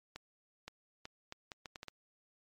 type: accelerating click train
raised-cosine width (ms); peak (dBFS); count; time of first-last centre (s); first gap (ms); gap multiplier
0.2; -27; 9; 0.16-1.883; 520; 0.72
effects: MP3 64 kbps